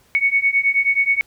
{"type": "beating tone pair", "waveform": "sine", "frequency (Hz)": [2217, 2226.4], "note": ["C#7", "C#7"], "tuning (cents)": [0, 7], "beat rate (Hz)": 9.4, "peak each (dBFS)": [-18, -17], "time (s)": [0.15, 1.21], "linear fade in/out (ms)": 0, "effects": ["pink hiss -56 dBFS RMS until 1.26 s"]}